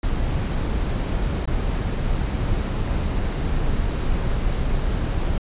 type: noise with dropouts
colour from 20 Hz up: brown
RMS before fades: -22 dBFS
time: 0.03-5.38 s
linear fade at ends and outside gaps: 2 ms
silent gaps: 1.456-1.475 s
effects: resampled to 8000 Hz